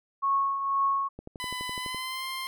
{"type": "tone with tremolo", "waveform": "sine", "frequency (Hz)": 1100, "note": "C#6", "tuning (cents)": -14, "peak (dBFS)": -21, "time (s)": [0.22, 1.09], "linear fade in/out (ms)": 20, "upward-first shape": "triangle", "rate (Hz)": 2, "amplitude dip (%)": 60}
{"type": "click train", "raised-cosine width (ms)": 2, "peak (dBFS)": -27, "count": 10, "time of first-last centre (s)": [1.19, 1.946], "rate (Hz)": 11.9}
{"type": "tone with pitch glide", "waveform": "15% pulse", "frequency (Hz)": [1002, 1052.4], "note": ["B5", "C6"], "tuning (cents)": [25, 10], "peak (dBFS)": -26, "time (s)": [1.4, 2.47], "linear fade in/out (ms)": 0, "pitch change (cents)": 85, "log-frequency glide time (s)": [1.77, 2.26]}
{"effects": []}